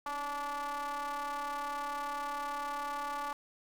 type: ring-modulated tone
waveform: square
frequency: 146.83 Hz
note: D3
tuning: in tune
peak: -33 dBFS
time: 0.06-3.33 s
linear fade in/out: 2 ms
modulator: 1010 Hz
effects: none